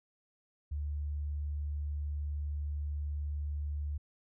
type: tone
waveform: sine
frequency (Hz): 73.42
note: D2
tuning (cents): 0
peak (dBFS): -33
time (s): 0.71-3.98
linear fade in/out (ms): 10
effects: none